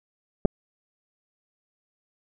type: clicks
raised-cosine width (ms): 2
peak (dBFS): -7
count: 2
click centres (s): 0.451 / 0.456
effects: none